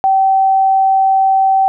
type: tone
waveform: sine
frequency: 771 Hz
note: G5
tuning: 29 cents flat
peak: -8 dBFS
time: 0.04-1.68 s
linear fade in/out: 0 ms
effects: none